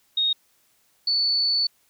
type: tone pair in turn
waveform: sine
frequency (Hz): 3729 / 4469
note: A#7 / C#8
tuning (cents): 0 / +13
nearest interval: minor third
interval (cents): 313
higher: second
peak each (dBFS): -19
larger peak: neither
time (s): 0.17-0.33 / 1.07-1.67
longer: second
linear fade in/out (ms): 5
effects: white hiss -64 dBFS RMS until 1.89 s